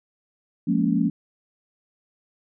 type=chord; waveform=sine; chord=Bb minor seventh; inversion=second; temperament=just; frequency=174.81 / 209.8 / 233.1 / 279.7 Hz; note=F3 / Ab3 / Bb3 / Db4; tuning=+2 / +18 / 0 / +16 cents; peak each=-24 dBFS; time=0.67-1.1 s; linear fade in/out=10 ms; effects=none